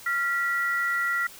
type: tone pair together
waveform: sine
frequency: 1385 / 1944 Hz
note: F6 / B6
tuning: -15 / -28 cents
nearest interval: tritone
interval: 587 cents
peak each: -26 dBFS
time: 0.06-1.27 s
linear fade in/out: 5 ms
effects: white hiss -46 dBFS RMS until 1.39 s